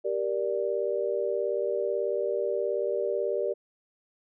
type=chord; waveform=sine; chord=G minor; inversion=none; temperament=just; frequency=392 / 470.4 / 588 Hz; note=G4 / Bb4 / D5; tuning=0 / +16 / +2 cents; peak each=-30 dBFS; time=0.04-3.54 s; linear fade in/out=20 ms; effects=none